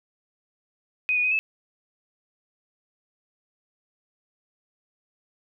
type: tone with pitch steps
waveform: sine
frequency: 2501 / 2460 / 2507 / 2610 Hz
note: D#7 / D#7 / D#7 / E7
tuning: +8 / -20 / +12 / -18 cents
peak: -20 dBFS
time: 1.09-1.39 s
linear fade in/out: 0 ms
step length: 75 ms
effects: none